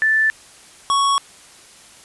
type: tone pair in turn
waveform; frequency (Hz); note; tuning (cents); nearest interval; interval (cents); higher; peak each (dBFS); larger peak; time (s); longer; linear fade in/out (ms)
sine / square; 1760 / 1111.9; A6 / C#6; 0 / +5; minor sixth; 795; first; -13 / -15; first; 0.02-0.3 / 0.9-1.18; neither; 0
effects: white hiss -45 dBFS RMS until 2.04 s + resampled to 24000 Hz